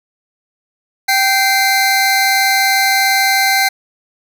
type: tone pair together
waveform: 25% pulse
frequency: 778.7 / 2079 Hz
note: G5 / C7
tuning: -12 / -12 cents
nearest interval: octave + perfect fourth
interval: 1700 cents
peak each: -10 dBFS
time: 1.08-3.69 s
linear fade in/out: 10 ms
effects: none